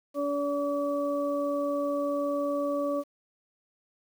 harmonic tone, 286.2 Hz, D4, 45 cents flat, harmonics 1 / 2 / 4, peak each -31 / -28 / -36 dBFS, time 0.14-3.04 s, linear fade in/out 50 ms, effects 9-bit

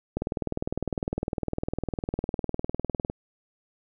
click train, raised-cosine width 2 ms, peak -14 dBFS, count 59, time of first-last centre 0.17-3.099 s, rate 19.8 Hz, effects none

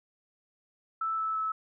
sine tone with pitch steps, 1318.5 / 1310.1 / 1301.9 Hz, E6 / E6 / E6, 0 / -11 / -22 cents, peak -28 dBFS, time 1.01-1.52 s, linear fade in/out 5 ms, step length 170 ms, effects none

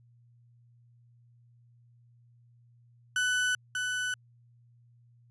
35% pulse tone with echo, 1495 Hz, F#6, 17 cents sharp, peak -24 dBFS, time 3.16-3.55 s, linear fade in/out 2 ms, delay 590 ms, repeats 1, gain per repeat -4 dB, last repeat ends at 4.14 s, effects added 119 Hz sine -58 dBFS peak until 5.3 s + resampled to 24000 Hz

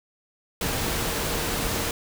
sine tone in noise, 463.3 Hz, A#4, 11 cents flat, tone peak -37 dBFS, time 0.61-1.91 s, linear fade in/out 2 ms, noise pink, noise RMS -27 dBFS, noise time 0.61-1.91 s, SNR -13 dB, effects none

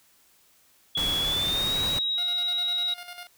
sine tone with pitch glide, 3367 to 3823 Hz, G#7 to A#7, +23 to +43 cents, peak -24 dBFS, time 0.95-2.94 s, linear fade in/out 5 ms, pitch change +220 cents, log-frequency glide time 1.2-1.75 s
pink noise, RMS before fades -33 dBFS, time 0.97-1.99 s, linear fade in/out 5 ms
10% pulse tone with tremolo, 708 Hz, F5, 23 cents sharp, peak -29 dBFS, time 2.18-3.27 s, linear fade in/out 0 ms, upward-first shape square, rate 10 Hz, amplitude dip 55%
effects white hiss -61 dBFS RMS until 3.37 s

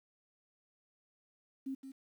sine tone with echo, 267.9 Hz, C4, 41 cents sharp, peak -36 dBFS, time 1.66-1.75 s, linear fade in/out 10 ms, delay 170 ms, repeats 1, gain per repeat -9 dB, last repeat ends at 1.92 s, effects 11-bit

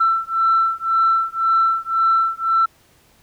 sine beating tone pair, 1337 / 1338.9 Hz, E6 / E6, +24 / +27 cents, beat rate 1.9 Hz, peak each -17 dBFS, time 0-2.66 s, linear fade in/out 10 ms, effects tanh soft clip ceiling -8 dBFS + pink hiss -55 dBFS RMS until 3.22 s

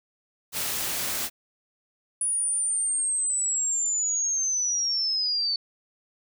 white noise, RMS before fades -29 dBFS, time 0.52-1.3 s, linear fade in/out 50 ms
sine linear sweep, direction down, 9800 to 4481 Hz, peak -23 dBFS, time 2.21-5.56 s, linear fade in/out 2 ms
effects none

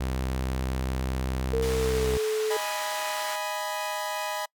sawtooth tone, 64.8 Hz, C2, 16 cents flat, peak -23 dBFS, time 0-2.18 s, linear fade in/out 10 ms
sine tone with pitch glide, 456.6 to 433.2 Hz, A#4 to A4, -36 to -27 cents, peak -24 dBFS, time 1.53-2.57 s, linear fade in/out 5 ms, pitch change -91 cents, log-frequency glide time 1.67-2.12 s
pink band-pass noise, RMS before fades -38 dBFS, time 1.62-3.36 s, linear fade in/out 5 ms, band 1000 to 11000 Hz, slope 12 dB/octave
sawtooth chord, G# minor, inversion second, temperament equal, 622.3 / 830.6 / 987.8 Hz, D#5 / G#5 / B5, 0 / 0 / 0 cents, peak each -30 dBFS, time 2.5-4.46 s, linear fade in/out 10 ms
effects noise-tail reverb RT60 0.1 s tail -26 dB re dry

